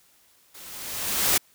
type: noise with level ramp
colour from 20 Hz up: white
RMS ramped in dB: -45 to -19 dBFS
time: 0.54-1.38 s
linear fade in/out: 10 ms
effects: white hiss -60 dBFS RMS until 1.54 s